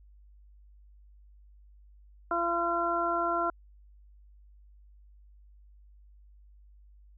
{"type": "harmonic tone", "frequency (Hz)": 341.4, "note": "F4", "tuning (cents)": -39, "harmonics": [1, 2, 3, 4], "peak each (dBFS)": [-34, -31, -33, -30], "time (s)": [2.31, 3.5], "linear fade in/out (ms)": 2, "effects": ["added 50 Hz sine -53 dBFS peak until 7.17 s"]}